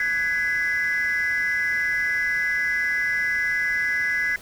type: tone cluster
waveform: sine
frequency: 1498 / 1665 / 2019 Hz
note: F#6 / G#6 / B6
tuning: +21 / +4 / +38 cents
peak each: -30 / -23 / -22 dBFS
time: 0-4.36 s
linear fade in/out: 2 ms
effects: tanh soft clip ceiling -16 dBFS + pink hiss -45 dBFS RMS until 4.41 s